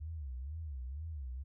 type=tone with vibrato; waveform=sine; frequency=71.4 Hz; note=D2; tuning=48 cents flat; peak=-39 dBFS; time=0-1.44 s; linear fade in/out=20 ms; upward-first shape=sine; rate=2.1 Hz; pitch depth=240 cents each way; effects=none